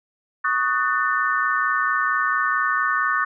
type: chord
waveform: sine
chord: D# half-diminished seventh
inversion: third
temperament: just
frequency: 1120.1 / 1244.5 / 1493.4 / 1792.1 Hz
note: C#6 / D#6 / F#6 / A6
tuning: +18 / 0 / +16 / +31 cents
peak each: -24 dBFS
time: 0.44-3.25 s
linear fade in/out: 10 ms
effects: none